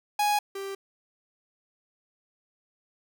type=tone pair in turn; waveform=45% pulse; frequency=830.6 / 392 Hz; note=G#5 / G4; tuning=0 / 0 cents; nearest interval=octave + minor second; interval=1300 cents; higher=first; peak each=-22 / -33 dBFS; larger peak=first; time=0.19-0.39 / 0.55-0.75 s; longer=neither; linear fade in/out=5 ms; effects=none